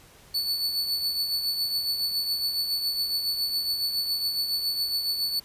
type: tone with tremolo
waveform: 45% pulse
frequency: 4459 Hz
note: C#8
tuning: 9 cents sharp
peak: -22 dBFS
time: 0.34-5.4 s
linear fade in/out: 10 ms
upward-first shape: triangle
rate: 7.2 Hz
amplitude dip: 55%
effects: pink hiss -53 dBFS RMS until 5.44 s + resampled to 32000 Hz